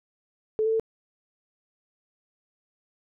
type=tone with pitch steps; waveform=sine; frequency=435 / 444.1 / 446.6 Hz; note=A4 / A4 / A4; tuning=-20 / +16 / +26 cents; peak=-21 dBFS; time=0.59-0.797 s; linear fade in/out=0 ms; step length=69 ms; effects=none